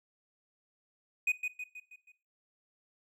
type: tone with echo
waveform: triangle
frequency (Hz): 2489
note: D#7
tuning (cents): 0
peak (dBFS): -24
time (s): 1.27-1.32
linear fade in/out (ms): 5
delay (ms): 160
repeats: 5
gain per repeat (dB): -6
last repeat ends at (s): 2.12
effects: noise-tail reverb RT60 0.4 s tail -18 dB re dry